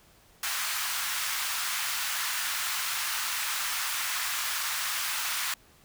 pink high-pass noise, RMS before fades -31 dBFS, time 0.43-5.54 s, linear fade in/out 2 ms, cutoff 1100 Hz, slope 24 dB/octave, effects pink hiss -59 dBFS RMS until 5.84 s

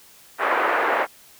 white band-pass noise, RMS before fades -21 dBFS, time 0.38-1.07 s, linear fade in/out 50 ms, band 390 to 1700 Hz, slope 24 dB/octave, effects white hiss -50 dBFS RMS until 1.39 s

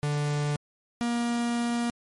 45% pulse tone pair in turn, 146.83 / 237.1 Hz, D3 / A#3, 0 / +30 cents, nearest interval minor sixth, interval 830 cents, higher second, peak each -25 dBFS, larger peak neither, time 0.03-0.56 / 1.01-1.9 s, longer second, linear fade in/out 0 ms, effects MP3 48 kbps

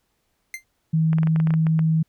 45% pulse tone with exponential decay, 2087 Hz, C7, 5 cents flat, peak -26 dBFS, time 0.54-0.64 s, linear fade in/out 1 ms, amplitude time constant 20 ms
sine tone, 160 Hz, D#3, 49 cents sharp, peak -16 dBFS, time 0.93-2.03 s, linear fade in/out 10 ms
clicks, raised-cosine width 0.5 ms, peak -18 dBFS, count 11, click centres 1.131 / 1.185 / 1.232 / 1.272 / 1.361 / 1.401 / 1.472 / 1.506 / 1.539 / 1.668 / 1.792 s
effects pink hiss -71 dBFS RMS until 2.08 s

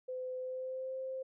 sine tone with pitch glide, 510 to 524.3 Hz, C5 to C5, -44 to +3 cents, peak -37 dBFS, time 0.08-1.23 s, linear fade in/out 10 ms, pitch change +47 cents, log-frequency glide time 0.38-0.96 s, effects none

